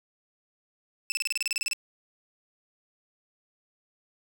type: tone bursts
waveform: 20% pulse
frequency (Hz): 2635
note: E7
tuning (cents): -1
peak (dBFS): -21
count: 13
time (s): 1.1-1.732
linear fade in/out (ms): 0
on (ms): 20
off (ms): 31
effects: none